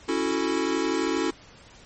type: chord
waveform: square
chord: F# minor seventh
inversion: second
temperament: equal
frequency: 277.2 / 329.6 / 370 / 440 Hz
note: C#4 / E4 / F#4 / A4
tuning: 0 / 0 / 0 / 0 cents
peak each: -30 / -28 / -30 / -31 dBFS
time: 0.08-1.31 s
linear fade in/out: 10 ms
effects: pink hiss -50 dBFS RMS until 1.85 s + MP3 32 kbps